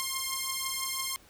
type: beating tone pair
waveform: 5% pulse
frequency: 1059 / 1065 Hz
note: C6 / C6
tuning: +21 / +30 cents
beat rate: 6 Hz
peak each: -22 dBFS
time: 0-1.16 s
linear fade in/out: 0 ms
effects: pink hiss -58 dBFS RMS until 1.29 s